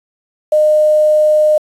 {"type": "tone with quantisation", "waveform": "sine", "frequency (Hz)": 610, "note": "D#5", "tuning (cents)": -34, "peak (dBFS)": -7, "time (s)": [0.52, 1.58], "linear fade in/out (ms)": 5, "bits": 6, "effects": ["resampled to 32000 Hz"]}